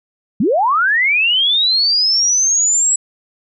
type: linear sweep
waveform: sine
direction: up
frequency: 168.4 to 7810 Hz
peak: -11 dBFS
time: 0.4-2.96 s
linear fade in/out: 5 ms
effects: none